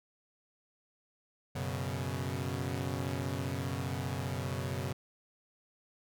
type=chord; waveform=sawtooth; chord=F# suspended fourth; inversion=none; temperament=equal; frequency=92.5 / 123.47 / 138.59 Hz; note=F#2 / B2 / C#3; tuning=0 / 0 / 0 cents; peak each=-34 dBFS; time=1.55-4.93 s; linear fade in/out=10 ms; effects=none